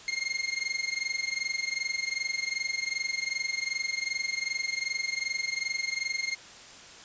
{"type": "tone with amplitude modulation", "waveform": "sawtooth", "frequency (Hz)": 2132, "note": "C7", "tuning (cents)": 32, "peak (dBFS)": -22, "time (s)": [0.08, 6.35], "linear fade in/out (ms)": 0, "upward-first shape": "sine", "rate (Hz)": 22.6, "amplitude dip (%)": 85, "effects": ["white hiss -48 dBFS RMS until 7.04 s", "resampled to 16000 Hz"]}